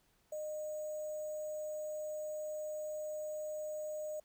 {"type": "tone with sample-and-hold", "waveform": "sine", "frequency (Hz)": 611, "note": "D#5", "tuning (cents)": -32, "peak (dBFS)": -38, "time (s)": [0.32, 4.2], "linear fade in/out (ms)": 5, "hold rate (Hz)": 7350, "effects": ["pink hiss -73 dBFS RMS until 4.24 s"]}